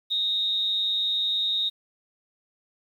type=tone with amplitude modulation; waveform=sine; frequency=3729 Hz; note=A#7; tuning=in tune; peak=-20 dBFS; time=0.1-1.7 s; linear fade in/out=20 ms; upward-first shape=sine; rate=199 Hz; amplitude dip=55%; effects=9-bit